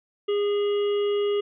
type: harmonic tone with a mistuned harmonic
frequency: 409.8 Hz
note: G#4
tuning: 23 cents flat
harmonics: 1 / 3 / 5 / 7 / 8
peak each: -21 / -38 / -44 / -38 / -44 dBFS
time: 0.28-1.41 s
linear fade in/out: 10 ms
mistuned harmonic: 8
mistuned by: +21 cents
effects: none